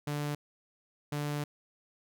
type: tone pair in turn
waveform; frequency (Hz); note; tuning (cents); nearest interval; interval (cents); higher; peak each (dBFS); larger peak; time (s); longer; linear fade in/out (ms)
sawtooth; 146.83 / 146.83; D3 / D3; 0 / 0; unison; 0; neither; -28; neither; 0.07-0.35 / 1.12-1.44; second; 5
effects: none